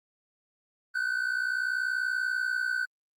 triangle tone pair together, 1475.7 / 1536 Hz, F#6 / G6, -5 / -36 cents, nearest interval minor second, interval 69 cents, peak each -28 dBFS, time 0.94-2.86 s, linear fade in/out 20 ms, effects Opus 32 kbps

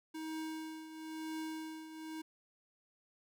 square tone with tremolo, 316.5 Hz, D#4, 30 cents sharp, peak -39 dBFS, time 0.14-2.22 s, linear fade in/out 10 ms, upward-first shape triangle, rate 1 Hz, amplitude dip 70%, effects none

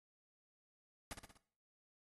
pink noise with echo, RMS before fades -45 dBFS, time 1.11-1.13 s, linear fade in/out 0 ms, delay 61 ms, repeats 4, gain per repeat -5 dB, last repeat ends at 1.374 s, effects noise-tail reverb RT60 0.5 s tail -17 dB re dry + AAC 32 kbps

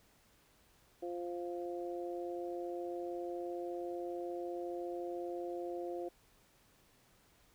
harmonic tone, 174.61 Hz, F3, in tune, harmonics 2 / 3 / 4, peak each -40 / -44 / -46 dBFS, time 1.02-6.09 s, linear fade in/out 10 ms, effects pink hiss -68 dBFS RMS until 7.54 s

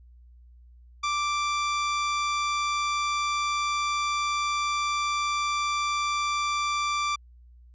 sawtooth tone, 1174.7 Hz, D6, in tune, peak -21 dBFS, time 1.03-7.16 s, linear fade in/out 10 ms, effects added 60 Hz sine -49 dBFS peak until 7.74 s + resampled to 16000 Hz

